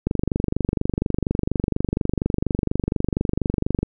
click train, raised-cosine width 3 ms, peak -7 dBFS, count 92, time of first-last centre 0.07-3.83 s, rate 24.2 Hz, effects none

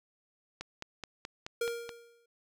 click train, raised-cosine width 0.2 ms, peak -22 dBFS, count 7, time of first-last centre 0.61-1.892 s, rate 4.68 Hz
square tone with exponential decay, 468.9 Hz, A#4, 10 cents sharp, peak -29 dBFS, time 1.61-2.26 s, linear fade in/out 5 ms, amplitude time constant 140 ms
effects none

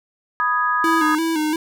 sine chord, G# minor, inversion first, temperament equal, 987.8 / 1244.5 / 1661.2 Hz, B5 / D#6 / G#6, 0 / 0 / 0 cents, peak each -23 / -19 / -22 dBFS, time 0.4-1.15 s, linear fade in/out 0 ms
square tone with vibrato, 317.2 Hz, D#4, 33 cents sharp, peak -19 dBFS, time 0.84-1.56 s, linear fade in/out 2 ms, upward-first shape square, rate 2.9 Hz, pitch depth 57 cents each way
effects none

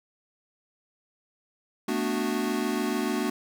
square chord, B minor seventh, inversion third, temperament equal, 220 / 246.9 / 293.7 / 370 Hz, A3 / B3 / D4 / F#4, 0 / 0 / 0 / 0 cents, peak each -32 dBFS, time 1.88-3.3 s, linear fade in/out 5 ms, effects none

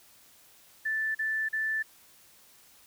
sine tone bursts, 1760 Hz, A6, in tune, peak -27 dBFS, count 3, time 0.85-1.828 s, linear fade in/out 10 ms, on 300 ms, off 39 ms, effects white hiss -58 dBFS RMS until 2.86 s

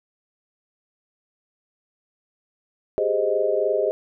sine chord, Ab major seventh, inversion third, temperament equal, 392 / 415.3 / 523.3 / 622.3 Hz, G4 / Ab4 / C5 / Eb5, 0 / 0 / 0 / 0 cents, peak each -26 / -24 / -25 / -23 dBFS, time 2.98-3.91 s, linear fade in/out 0 ms, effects none

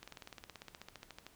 slowing click train, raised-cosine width 0.2 ms, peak -30 dBFS, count 21, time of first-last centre 0.03-1.266 s, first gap 46 ms, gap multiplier 1.03, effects pink hiss -64 dBFS RMS until 1.35 s

